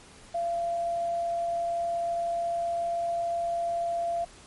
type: tone with quantisation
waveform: sine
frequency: 684 Hz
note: F5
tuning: 36 cents flat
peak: -26 dBFS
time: 0.34-4.25 s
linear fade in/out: 10 ms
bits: 9
effects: pink hiss -51 dBFS RMS until 4.46 s + MP3 48 kbps